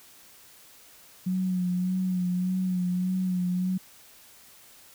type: tone with vibrato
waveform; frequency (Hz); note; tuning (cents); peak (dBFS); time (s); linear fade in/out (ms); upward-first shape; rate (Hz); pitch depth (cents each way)
sine; 182.8; F#3; -21; -24; 1.26-3.78; 10; sine; 1.7; 34
effects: white hiss -53 dBFS RMS until 4.94 s